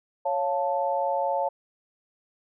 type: chord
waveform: sine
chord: Db augmented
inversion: none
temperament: equal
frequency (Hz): 554.4 / 698.5 / 880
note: Db5 / F5 / A5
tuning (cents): 0 / 0 / 0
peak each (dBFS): -27 / -29 / -27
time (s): 0.25-1.49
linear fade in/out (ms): 10
effects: none